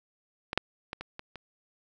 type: clicks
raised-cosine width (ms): 0.3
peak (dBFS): -16 / -7 / -19 / -22 / -23 / -26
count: 6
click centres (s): 0.531 / 0.576 / 0.931 / 1.01 / 1.194 / 1.357
effects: none